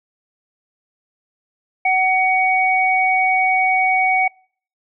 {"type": "tone pair together", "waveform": "sine", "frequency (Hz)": [750, 2245], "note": ["F#5", "C#7"], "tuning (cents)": [23, 21], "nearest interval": "octave + perfect fifth", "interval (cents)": 1898, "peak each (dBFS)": -16, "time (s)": [1.85, 4.28], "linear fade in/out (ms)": 5, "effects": ["noise-tail reverb RT60 0.5 s tail -26 dB re dry"]}